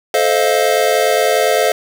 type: chord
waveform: square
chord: F dominant seventh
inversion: first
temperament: just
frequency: 436.5 / 523.8 / 628.6 / 698.5 Hz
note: A4 / C5 / Eb5 / F5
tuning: -14 / +2 / +18 / 0 cents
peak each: -18 dBFS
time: 0.14-1.72 s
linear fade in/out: 2 ms
effects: none